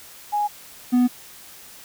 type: tone pair in turn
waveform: sine / triangle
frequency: 830 / 247.3 Hz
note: G#5 / B3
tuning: -1 / +3 cents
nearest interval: octave + major sixth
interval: 2096 cents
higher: first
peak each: -19 / -12 dBFS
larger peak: second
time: 0.32-0.48 / 0.92-1.08 s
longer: neither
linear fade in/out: 20 ms
effects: white hiss -44 dBFS RMS until 1.84 s